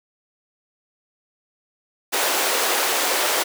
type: high-pass noise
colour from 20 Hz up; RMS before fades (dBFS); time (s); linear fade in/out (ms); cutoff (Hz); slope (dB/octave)
pink; -21; 2.12-3.44; 20; 400; 24
effects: none